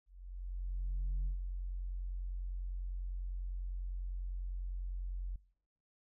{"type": "tone with ADSR envelope", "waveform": "sine", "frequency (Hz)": 45, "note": "F#1", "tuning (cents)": -47, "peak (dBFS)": -29, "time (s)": [0.06, 5.36], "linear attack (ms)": 1200, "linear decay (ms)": 110, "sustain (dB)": -7, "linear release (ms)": 4, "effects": ["noise-tail reverb RT60 0.7 s tail -24 dB re dry", "tanh soft clip ceiling -31 dBFS"]}